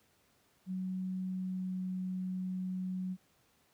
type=tone with pitch glide; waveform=sine; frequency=186.1 to 185.03 Hz; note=F#3 to F#3; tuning=+10 to 0 cents; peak=-34 dBFS; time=0.66-3.17 s; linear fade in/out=50 ms; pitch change=-10 cents; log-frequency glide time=1.26-1.81 s; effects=pink hiss -70 dBFS RMS until 3.73 s + high-pass 80 Hz 12 dB/octave